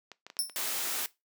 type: clicks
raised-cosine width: 0.2 ms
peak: -27 dBFS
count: 6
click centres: 0.117 / 0.266 / 0.301 / 0.368 / 0.497 / 0.647 s
type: tone with exponential decay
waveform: 15% pulse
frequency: 5370 Hz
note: E8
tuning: 31 cents sharp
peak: -18 dBFS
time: 0.39-0.57 s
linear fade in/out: 0 ms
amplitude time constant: 38 ms
type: noise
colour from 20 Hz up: white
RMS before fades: -33 dBFS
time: 0.56-1.06 s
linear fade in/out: 0 ms
effects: noise-tail reverb RT60 0.2 s tail -19 dB re dry + high-pass 300 Hz 12 dB/octave